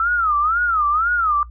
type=tone with vibrato; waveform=sine; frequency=1300 Hz; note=E6; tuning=24 cents flat; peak=-15 dBFS; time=0-1.43 s; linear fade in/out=2 ms; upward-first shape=sine; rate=2 Hz; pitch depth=190 cents each way; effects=noise-tail reverb RT60 0.1 s tail -17 dB re dry + added 59 Hz sine -35 dBFS peak until 1.5 s